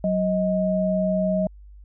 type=tone pair together; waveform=sine; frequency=186.53 / 628 Hz; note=F#3 / D#5; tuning=+14 / +16 cents; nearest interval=octave + major sixth; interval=2102 cents; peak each=-22 dBFS; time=0.04-1.47 s; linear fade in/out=2 ms; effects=added 50 Hz sine -42 dBFS peak until 1.84 s